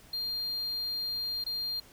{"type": "tone with dropouts", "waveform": "triangle", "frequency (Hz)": 4200, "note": "C8", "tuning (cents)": 6, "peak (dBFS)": -30, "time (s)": [0.13, 1.8], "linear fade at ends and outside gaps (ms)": 5, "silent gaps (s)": [1.44, 1.463], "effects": ["pink hiss -56 dBFS RMS until 1.92 s"]}